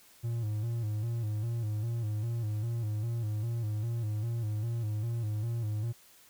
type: tone with vibrato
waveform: triangle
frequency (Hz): 111.5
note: A2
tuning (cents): +23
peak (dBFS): -28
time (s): 0.23-5.93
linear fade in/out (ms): 20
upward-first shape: square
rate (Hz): 2.5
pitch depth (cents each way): 83
effects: white hiss -59 dBFS RMS until 6.29 s